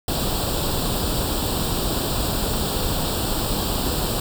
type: noise with comb filter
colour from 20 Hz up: pink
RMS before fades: -23 dBFS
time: 0.08-4.2 s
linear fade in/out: 2 ms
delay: 0.24 ms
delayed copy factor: +0.8
effects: none